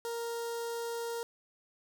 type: tone with notch filter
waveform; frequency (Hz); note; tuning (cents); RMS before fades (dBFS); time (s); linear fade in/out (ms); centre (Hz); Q
sawtooth; 466.2; A#4; 0; -37; 0.05-1.23; 0; 2300; 1.1
effects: none